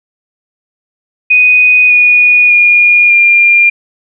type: tone with pitch steps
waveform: sine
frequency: 2489 / 2459 / 2429 / 2400 Hz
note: D#7 / D#7 / D#7 / D7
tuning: 0 / -21 / -42 / +37 cents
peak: -3 dBFS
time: 1.3-3.7 s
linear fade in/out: 10 ms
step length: 600 ms
effects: none